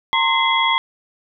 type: tone cluster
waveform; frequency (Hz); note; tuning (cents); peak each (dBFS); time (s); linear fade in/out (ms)
sine; 918 / 1057 / 2059 / 3324; A#5 / C6 / C7 / G#7; -27 / +17 / -28 / +1; -20; 0.13-0.78; 0
effects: none